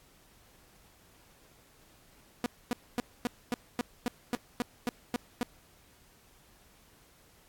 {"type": "tone bursts", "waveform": "sawtooth", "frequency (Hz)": 242.9, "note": "B3", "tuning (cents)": -29, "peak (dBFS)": -24, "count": 12, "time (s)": [2.44, 5.43], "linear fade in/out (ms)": 0, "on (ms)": 20, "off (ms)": 250, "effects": ["pink hiss -61 dBFS RMS until 7.48 s", "AAC 64 kbps"]}